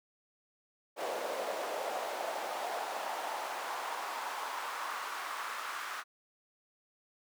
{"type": "noise with high-pass filter sweep", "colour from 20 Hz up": "brown", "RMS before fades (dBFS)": -38, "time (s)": [0.96, 6.04], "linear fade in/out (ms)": 50, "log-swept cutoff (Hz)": [550, 1300], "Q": 2.5, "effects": ["high-pass 300 Hz 12 dB/octave"]}